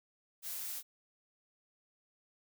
blue noise, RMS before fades -41 dBFS, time 0.42-0.83 s, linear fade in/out 50 ms, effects none

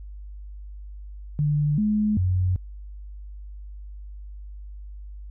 sine tone with pitch steps, 148 / 211.6 / 91.7 Hz, D3 / G#3 / F#2, +14 / +33 / -15 cents, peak -19 dBFS, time 1.39-2.56 s, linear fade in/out 0 ms, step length 390 ms, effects added 50 Hz sine -36 dBFS peak until 5.3 s

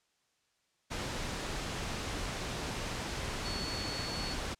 sine tone in noise, 4418 Hz, C#8, 7 cents flat, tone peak -39 dBFS, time 3.44-4.35 s, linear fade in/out 20 ms, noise pink, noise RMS -37 dBFS, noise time 0.9-4.55 s, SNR -5 dB, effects white hiss -75 dBFS RMS until 4.59 s + low-pass 7000 Hz 12 dB/octave

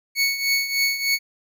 25% pulse tone with tremolo, 2217 Hz, C#7, in tune, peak -13 dBFS, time 0.15-1.19 s, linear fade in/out 50 ms, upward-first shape triangle, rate 3.3 Hz, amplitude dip 75%, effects none

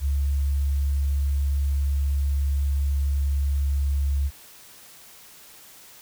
sine tone, 70 Hz, C#2, 18 cents sharp, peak -20 dBFS, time 0-4.31 s, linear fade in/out 50 ms, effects white hiss -48 dBFS RMS until 6.01 s

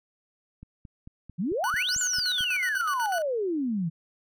click train, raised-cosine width 5 ms, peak -31 dBFS, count 9, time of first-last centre 0.63-2.408 s, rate 4.5 Hz
sine exponential two-way sweep, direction up then down, 155.56 to 7459 to 155.56 Hz, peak -25 dBFS, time 1.38-3.9 s, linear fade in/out 20 ms, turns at 1.99 s
40% pulse tone with tremolo, 1480 Hz, F#6, in tune, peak -28 dBFS, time 1.64-3.22 s, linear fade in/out 0 ms, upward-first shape square, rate 8.1 Hz, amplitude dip 70%
effects none

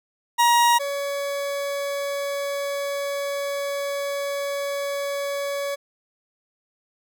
40% pulse tone pair in turn, 948 / 563.7 Hz, A#5 / C#5, +29 / +29 cents, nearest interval major sixth, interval 900 cents, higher first, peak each -14 / -24 dBFS, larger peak first, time 0.38-0.79 / 0.79-5.76 s, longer second, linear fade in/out 20 ms, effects none

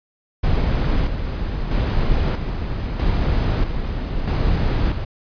brown noise with tremolo, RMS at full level -18 dBFS, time 0.43-5.05 s, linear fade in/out 10 ms, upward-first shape square, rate 0.78 Hz, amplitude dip 50%, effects resampled to 11025 Hz

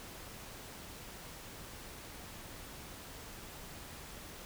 silence, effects pink hiss -49 dBFS RMS until 4.45 s

